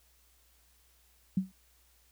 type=tone with exponential decay; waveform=sine; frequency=188.8 Hz; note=F#3; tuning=35 cents sharp; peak=-22 dBFS; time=1.37-1.52 s; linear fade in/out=5 ms; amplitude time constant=31 ms; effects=added 60 Hz sine -67 dBFS peak until 2.11 s + white hiss -67 dBFS RMS until 2.11 s